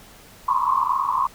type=band-pass noise; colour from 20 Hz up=pink; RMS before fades=-21 dBFS; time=0.48-1.27 s; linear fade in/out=5 ms; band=1000 to 1100 Hz; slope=96 dB/octave; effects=pink hiss -47 dBFS RMS until 1.34 s